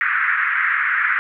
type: band-pass noise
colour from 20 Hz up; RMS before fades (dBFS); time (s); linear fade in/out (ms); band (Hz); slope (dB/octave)
white; -19; 0.01-1.19; 0; 1300 to 2000; 48
effects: none